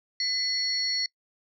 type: tone cluster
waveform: sine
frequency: 2014 / 4390 / 5590 Hz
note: B6 / C#8 / F8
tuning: +33 / -18 / +1 cents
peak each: -34 / -26 / -35 dBFS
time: 0.2-1.06 s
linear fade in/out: 2 ms
effects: noise-tail reverb RT60 0.1 s tail -24 dB re dry